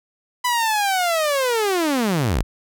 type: linear sweep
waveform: sawtooth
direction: down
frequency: 1001 to 34.65 Hz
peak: -14 dBFS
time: 0.44-2.43 s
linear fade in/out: 10 ms
effects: none